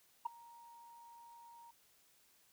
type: tone with ADSR envelope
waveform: sine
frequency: 937 Hz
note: A#5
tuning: 9 cents sharp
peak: -31 dBFS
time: 0.25-1.71 s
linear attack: 11 ms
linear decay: 9 ms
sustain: -24 dB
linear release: 6 ms
effects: tanh soft clip ceiling -29 dBFS + white hiss -70 dBFS RMS until 2.52 s